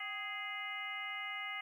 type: harmonic tone with a mistuned harmonic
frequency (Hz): 415.3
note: G#4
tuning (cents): 0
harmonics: 2 / 3 / 4 / 5 / 6 / 7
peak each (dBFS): -49 / -47 / -51 / -41 / -53 / -47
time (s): 0-1.61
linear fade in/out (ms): 5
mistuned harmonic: 2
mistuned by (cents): -110
effects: 12-bit